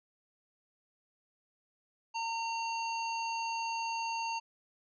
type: harmonic tone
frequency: 915 Hz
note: A#5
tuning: 32 cents flat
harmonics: 1 / 3 / 5 / 7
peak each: -34 / -40 / -44 / -48 dBFS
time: 2.14-4.4 s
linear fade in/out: 20 ms
effects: none